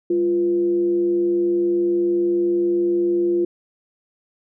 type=tone with frequency modulation; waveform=sine; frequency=348 Hz; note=F4; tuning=6 cents flat; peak=-16 dBFS; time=0.1-3.45 s; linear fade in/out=5 ms; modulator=147 Hz; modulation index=0.29; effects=none